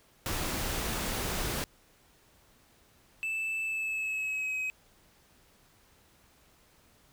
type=noise; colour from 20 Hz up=pink; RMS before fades=-33 dBFS; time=0.26-1.64 s; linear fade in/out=0 ms
type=tone with pitch glide; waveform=triangle; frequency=2637 to 2535 Hz; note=E7 to D#7; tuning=0 to +32 cents; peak=-29 dBFS; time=3.23-4.7 s; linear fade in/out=0 ms; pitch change=-68 cents; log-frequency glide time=3.63-4.59 s
effects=pink hiss -63 dBFS RMS until 7.12 s